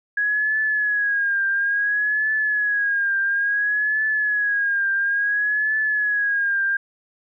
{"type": "tone with vibrato", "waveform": "sine", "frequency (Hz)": 1661.2, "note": "G#6", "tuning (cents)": 0, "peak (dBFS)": -18, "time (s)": [0.17, 6.77], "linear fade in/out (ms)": 5, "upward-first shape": "triangle", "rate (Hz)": 0.58, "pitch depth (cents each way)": 82, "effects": []}